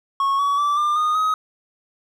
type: tone with pitch steps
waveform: triangle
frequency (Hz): 1100 / 1130.9 / 1162.7 / 1195.4 / 1229 / 1263.6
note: C#6 / C#6 / D6 / D6 / D#6 / D#6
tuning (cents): -14 / +34 / -18 / +30 / -22 / +26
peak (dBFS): -15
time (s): 0.2-1.34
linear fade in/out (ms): 2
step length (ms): 190
effects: none